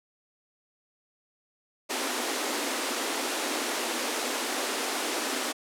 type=high-pass noise; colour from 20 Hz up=pink; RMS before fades=-30 dBFS; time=1.89-5.53 s; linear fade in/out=20 ms; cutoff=240 Hz; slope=96 dB/octave; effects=low-pass 11000 Hz 12 dB/octave